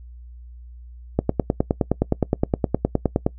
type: click train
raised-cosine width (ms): 2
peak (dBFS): -4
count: 21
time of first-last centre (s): 1.19-3.265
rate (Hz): 9.64
effects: noise-tail reverb RT60 0.1 s tail -22 dB re dry + added 60 Hz sine -38 dBFS peak until 3.38 s